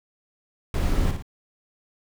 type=noise with echo; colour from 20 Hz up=brown; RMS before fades=-23 dBFS; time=0.74-1.11 s; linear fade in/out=2 ms; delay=57 ms; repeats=2; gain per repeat=-6 dB; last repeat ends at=1.224 s; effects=none